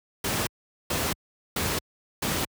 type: noise bursts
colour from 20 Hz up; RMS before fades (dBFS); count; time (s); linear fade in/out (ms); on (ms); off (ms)
pink; -27; 4; 0.24-2.45; 5; 230; 430
effects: high-pass 60 Hz 12 dB/octave